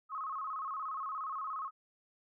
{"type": "tone with vibrato", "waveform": "sine", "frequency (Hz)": 1174.7, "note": "D6", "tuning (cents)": 0, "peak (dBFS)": -36, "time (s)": [0.09, 1.71], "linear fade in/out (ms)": 50, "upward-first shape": "square", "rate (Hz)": 17, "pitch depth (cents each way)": 130, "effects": []}